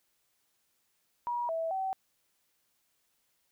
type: tone with pitch steps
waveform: sine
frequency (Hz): 960 / 654 / 765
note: B5 / E5 / G5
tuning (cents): -49 / -14 / -42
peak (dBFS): -30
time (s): 1.27-1.93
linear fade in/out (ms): 0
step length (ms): 220
effects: white hiss -75 dBFS RMS until 3.51 s